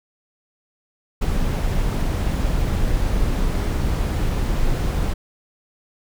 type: noise with ADSR envelope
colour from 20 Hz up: brown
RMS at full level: -18 dBFS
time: 1.21-5.14 s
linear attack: 13 ms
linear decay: 10 ms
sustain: -2 dB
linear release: 15 ms
effects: none